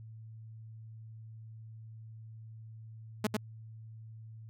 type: tone with echo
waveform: sawtooth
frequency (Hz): 212.7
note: G#3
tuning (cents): +42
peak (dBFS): -23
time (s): 3.24-3.27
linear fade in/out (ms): 5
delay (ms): 99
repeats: 1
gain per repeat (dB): -2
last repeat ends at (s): 3.369
effects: added 111 Hz sine -46 dBFS peak until 4.49 s + AAC 64 kbps